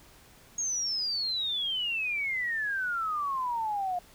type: exponential sweep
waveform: sine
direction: down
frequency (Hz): 6630 to 703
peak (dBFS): -28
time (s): 0.58-3.99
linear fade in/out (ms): 5
effects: pink hiss -56 dBFS RMS until 4.14 s